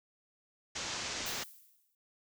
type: low-pass noise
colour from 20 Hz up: white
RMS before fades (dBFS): -39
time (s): 0.75-1.44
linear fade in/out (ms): 10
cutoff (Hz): 7000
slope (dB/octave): 48
type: noise with exponential decay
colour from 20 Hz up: violet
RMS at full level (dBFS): -40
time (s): 1.26-1.95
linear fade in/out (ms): 2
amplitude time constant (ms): 150
effects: none